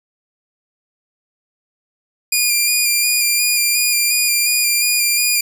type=tone with vibrato; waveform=10% pulse; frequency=2415 Hz; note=D7; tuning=48 cents sharp; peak=-5 dBFS; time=2.32-5.41 s; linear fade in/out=5 ms; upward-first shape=square; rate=2.8 Hz; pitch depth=20 cents each way; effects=none